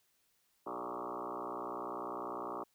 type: tone with frequency modulation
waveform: sine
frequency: 761 Hz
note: F#5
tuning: 48 cents sharp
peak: -38 dBFS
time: 0.66-2.64 s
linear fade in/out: 10 ms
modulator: 60.1 Hz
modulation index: 7.9
effects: white hiss -75 dBFS RMS until 2.74 s